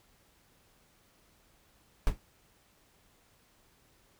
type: noise with exponential decay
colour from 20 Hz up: brown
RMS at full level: -21 dBFS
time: 2.07-2.19 s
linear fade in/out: 0 ms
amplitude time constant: 25 ms
effects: pink hiss -66 dBFS RMS until 4.19 s